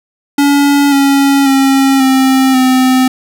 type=tone with pitch steps; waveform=square; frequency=284.2 / 277.4 / 270.7 / 264.3 / 257.9 Hz; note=C#4 / C#4 / C#4 / C4 / C4; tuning=+43 / +1 / -41 / +18 / -25 cents; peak=-7 dBFS; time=0.38-3.08 s; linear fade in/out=5 ms; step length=540 ms; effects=none

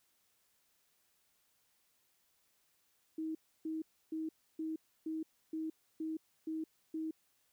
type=tone bursts; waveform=sine; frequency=317.6 Hz; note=D#4; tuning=36 cents sharp; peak=-36 dBFS; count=9; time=3.18-7.11 s; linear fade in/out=5 ms; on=170 ms; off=300 ms; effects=white hiss -75 dBFS RMS until 7.52 s

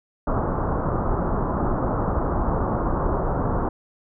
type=low-pass noise; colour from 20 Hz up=pink; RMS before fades=-23 dBFS; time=0.27-3.69 s; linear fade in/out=5 ms; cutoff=1300 Hz; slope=48 dB/octave; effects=none

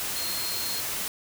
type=tone in noise; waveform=sine; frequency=4226 Hz; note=C8; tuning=16 cents sharp; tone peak=-33 dBFS; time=0.16-0.8 s; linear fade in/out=0 ms; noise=white; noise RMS=-31 dBFS; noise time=0-1.08 s; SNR=-5 dB; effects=none

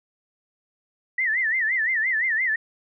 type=tone with vibrato; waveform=sine; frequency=1909 Hz; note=A#6; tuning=41 cents sharp; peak=-20 dBFS; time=1.18-2.56 s; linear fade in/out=5 ms; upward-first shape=sine; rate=5.8 Hz; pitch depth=170 cents each way; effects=none

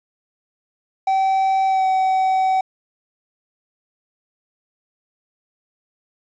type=tone with pitch glide; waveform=triangle; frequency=769 to 758 Hz; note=G5 to F#5; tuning=-33 to +42 cents; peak=-13 dBFS; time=1.07-2.61 s; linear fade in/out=5 ms; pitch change=-25 cents; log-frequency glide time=1.67-1.86 s; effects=resampled to 16000 Hz + 8-bit

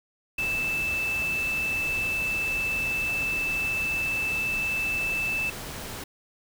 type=tone in noise; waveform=sine; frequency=2637 Hz; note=E7; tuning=in tune; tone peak=-25 dBFS; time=0.38-5.5 s; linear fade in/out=5 ms; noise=pink; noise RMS=-37 dBFS; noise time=0.38-6.04 s; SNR=+9 dB; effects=none

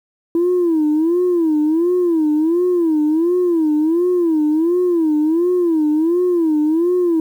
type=tone with vibrato; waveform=sine; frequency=330 Hz; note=E4; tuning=2 cents sharp; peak=-11 dBFS; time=0.35-7.2 s; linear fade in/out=2 ms; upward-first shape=sine; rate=1.4 Hz; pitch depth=160 cents each way; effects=tanh soft clip ceiling -10 dBFS + 8-bit

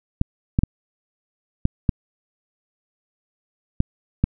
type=clicks; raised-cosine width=5 ms; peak=-4 dBFS; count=7; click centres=0.214 / 0.589 / 0.635 / 1.654 / 1.892 / 3.804 / 4.24 s; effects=none

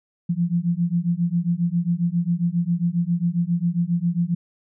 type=beating tone pair; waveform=sine; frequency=168.7 / 176.1 Hz; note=E3 / F3; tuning=+40 / +15 cents; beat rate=7.4 Hz; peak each=-22 dBFS; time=0.29-4.35 s; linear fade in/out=10 ms; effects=none

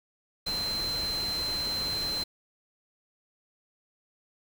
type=tone in noise; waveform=sine; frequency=4100 Hz; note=C8; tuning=36 cents flat; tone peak=-29 dBFS; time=0.46-2.24 s; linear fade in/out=10 ms; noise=pink; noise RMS=-38 dBFS; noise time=0.46-2.24 s; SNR=+6 dB; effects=none

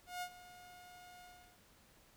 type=tone with ADSR envelope; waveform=sawtooth; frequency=718 Hz; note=F5; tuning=48 cents sharp; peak=-35 dBFS; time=0.06-1.61 s; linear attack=160 ms; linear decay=67 ms; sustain=-16 dB; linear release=370 ms; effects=pink hiss -66 dBFS RMS until 2.16 s

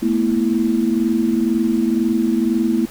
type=chord; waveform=sine; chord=A suspended second; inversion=none; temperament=equal with one note detuned; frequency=220 / 242 / 329.6 Hz; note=A3 / B3 / E4; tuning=0 / -35 / 0 cents; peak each=-19 dBFS; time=0.02-2.86 s; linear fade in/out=10 ms; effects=pink hiss -39 dBFS RMS until 2.9 s

